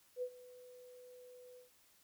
sine tone with ADSR envelope, 498.1 Hz, B4, 15 cents sharp, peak -35 dBFS, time 0.16-1.7 s, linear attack 63 ms, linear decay 69 ms, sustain -19 dB, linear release 130 ms, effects white hiss -69 dBFS RMS until 2.03 s

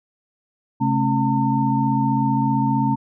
sine tone cluster, 132.8 / 216.1 / 271.5 / 906 Hz, C3 / A3 / C#4 / A#5, +26 / -31 / -36 / -50 cents, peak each -22 dBFS, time 0.8-2.96 s, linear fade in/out 20 ms, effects none

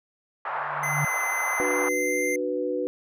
pink band-pass noise, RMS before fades -30 dBFS, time 0.45-1.89 s, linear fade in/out 5 ms, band 790 to 1500 Hz, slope 24 dB/octave
sine tone with exponential growth, 146.83 Hz, D3, in tune, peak -22 dBFS, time 0.49-1.05 s, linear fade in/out 5 ms, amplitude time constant 120 ms
square tone with pitch glide, 2051 to 2090 Hz, C7 to C7, -35 to -2 cents, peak -27 dBFS, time 0.83-2.36 s, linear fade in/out 5 ms, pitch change +33 cents, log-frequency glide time 1.5-2.23 s
sine chord, B minor, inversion first, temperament just, 296.3 / 370.4 / 493.9 Hz, D4 / F#4 / B4, +15 / +2 / 0 cents, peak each -31 / -30 / -27 dBFS, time 1.6-2.87 s, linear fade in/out 0 ms
effects none

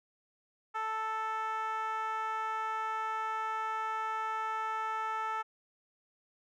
10% pulse tone with band-pass filter, 440 Hz, A4, in tune, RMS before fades -35 dBFS, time 0.74-5.43 s, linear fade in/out 20 ms, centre 1100 Hz, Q 5.6, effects none

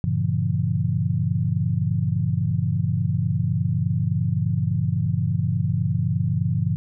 sine chord, G diminished seventh, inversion none, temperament just, 98 / 117.6 / 141.12 / 169.34 Hz, G2 / Bb2 / Db3 / Fb3, 0 / +16 / +31 / +47 cents, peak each -25 dBFS, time 0.04-6.76 s, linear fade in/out 0 ms, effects none

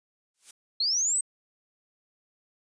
blue noise with exponential growth, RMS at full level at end -39 dBFS, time 0.34-0.51 s, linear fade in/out 5 ms, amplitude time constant 35 ms
sine linear sweep, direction up, 4100 to 8372 Hz, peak -23 dBFS, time 0.8-1.21 s, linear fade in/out 5 ms
effects resampled to 22050 Hz

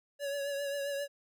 square tone with vibrato, 564 Hz, C#5, 30 cents sharp, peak -34 dBFS, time 0.19-1.08 s, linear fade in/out 50 ms, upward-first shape triangle, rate 7.5 Hz, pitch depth 39 cents each way, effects none

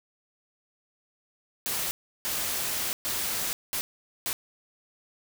white noise bursts at uneven times, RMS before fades -30 dBFS, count 5, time 1.66-1.91 / 2.25-2.93 / 3.05-3.53 / 3.73-3.81 / 4.26-4.33 s, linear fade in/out 0 ms, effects none

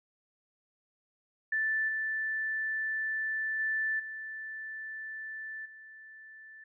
sine tone with level steps, 1760 Hz, A6, in tune, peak -27 / -30 / -28 / -38 / -48 dBFS, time 1.52-6.64 s, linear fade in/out 5 ms, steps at 1.88 / 3.59 / 3.99 / 5.65 s, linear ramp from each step 10 ms, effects none

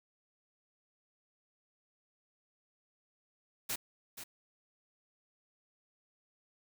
white noise with echo, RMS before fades -36 dBFS, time 3.69-3.76 s, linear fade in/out 10 ms, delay 480 ms, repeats 1, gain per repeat -10 dB, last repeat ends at 4.24 s, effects none

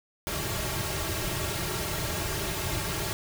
pink noise with comb filter, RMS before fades -31 dBFS, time 0.27-3.13 s, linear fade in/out 0 ms, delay 4 ms, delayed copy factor -0.85, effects none

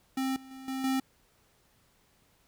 square tone with level steps, 264.4 Hz, C4, 18 cents sharp, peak -29 / -48 / -44 / -33 / -27 dBFS, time 0.17-1 s, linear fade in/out 5 ms, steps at 0.36 / 0.51 / 0.68 / 0.84 s, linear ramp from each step 2 ms, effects pink hiss -67 dBFS RMS until 2.47 s

